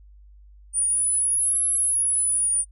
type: linear two-way sweep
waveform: sine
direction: up then down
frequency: 9310 to 11000 to 9310 Hz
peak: -19 dBFS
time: 0.73-2.65 s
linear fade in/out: 50 ms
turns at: 1.65 s
effects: noise-tail reverb RT60 0.1 s tail -23 dB re dry + added 50 Hz sine -46 dBFS peak until 2.71 s